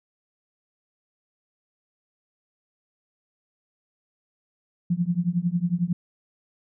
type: tone with tremolo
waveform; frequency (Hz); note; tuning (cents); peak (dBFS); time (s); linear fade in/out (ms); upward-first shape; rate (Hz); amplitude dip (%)
sine; 174.61; F3; 0; -17; 4.9-5.93; 5; triangle; 11; 100
effects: none